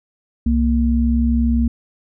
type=tone pair together; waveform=sine; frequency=65.41 / 233.1 Hz; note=C2 / A#3; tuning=0 / 0 cents; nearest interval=octave + minor seventh; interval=2200 cents; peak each=-16 dBFS; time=0.46-1.68 s; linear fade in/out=5 ms; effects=none